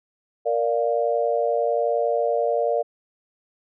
sine chord, Bb major, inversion none, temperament equal, 466.2 / 587.3 / 698.5 Hz, Bb4 / D5 / F5, 0 / 0 / 0 cents, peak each -23 / -23 / -25 dBFS, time 0.45-2.83 s, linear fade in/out 20 ms, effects none

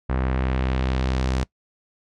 sawtooth tone with low-pass filter sweep, 64.6 Hz, C2, 21 cents flat, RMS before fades -23 dBFS, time 0.09-1.44 s, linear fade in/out 10 ms, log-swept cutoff 1600 to 6600 Hz, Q 1.1, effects noise-tail reverb RT60 0.1 s tail -22 dB re dry

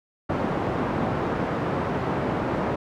pink band-pass noise, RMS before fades -26 dBFS, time 0.29-2.76 s, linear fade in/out 10 ms, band 130 to 1100 Hz, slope 12 dB/octave, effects none

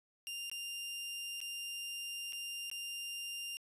sawtooth tone with dropouts, 2794 Hz, F7, in tune, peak -37 dBFS, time 0.27-3.57 s, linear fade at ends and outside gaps 0 ms, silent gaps 0.498-0.515 / 1.404-1.414 / 2.324-2.331 / 2.7-2.714 s, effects resampled to 32000 Hz

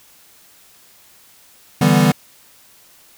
square chord, E minor seventh, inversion third, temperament equal, 146.83 / 164.81 / 196 / 246.9 Hz, D3 / E3 / G3 / B3, 0 / 0 / 0 / 0 cents, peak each -17 dBFS, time 1.81-2.12 s, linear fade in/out 5 ms, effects white hiss -49 dBFS RMS until 3.17 s

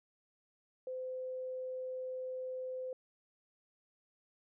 sine tone, 513 Hz, C5, 34 cents flat, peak -38 dBFS, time 0.87-2.93 s, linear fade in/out 2 ms, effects none

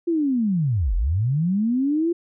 sine linear two-way sweep, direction down then up, 349.2 to 38.63 to 349.2 Hz, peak -18 dBFS, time 0.07-2.13 s, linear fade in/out 10 ms, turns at 0.95 s, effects none

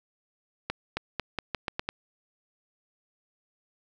accelerating click train, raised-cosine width 0.3 ms, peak -13 dBFS, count 8, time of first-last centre 0.7-1.89 s, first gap 270 ms, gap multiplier 0.84, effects none

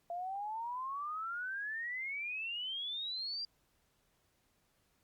sine exponential sweep, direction up, 680 to 4813 Hz, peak -37 dBFS, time 0.1-3.45 s, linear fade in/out 2 ms, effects pink hiss -75 dBFS RMS until 5.03 s + Opus 48 kbps

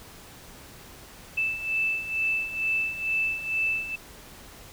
sine beating tone pair, 2637 / 2639.2 Hz, E7 / E7, 0 / +1 cents, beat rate 2.2 Hz, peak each -31 / -26 dBFS, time 1.37-3.96 s, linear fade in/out 10 ms, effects pink hiss -47 dBFS RMS until 4.72 s

